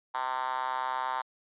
5% pulse tone with high-pass filter, 129.3 Hz, C3, 20 cents flat, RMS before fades -32 dBFS, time 0.14-1.22 s, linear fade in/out 10 ms, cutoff 920 Hz, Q 4.5, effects resampled to 8000 Hz

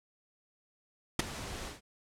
pink noise with ADSR envelope, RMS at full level -23 dBFS, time 1.19-1.81 s, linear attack 5 ms, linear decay 14 ms, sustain -18 dB, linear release 150 ms, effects low-pass 9000 Hz 12 dB/octave

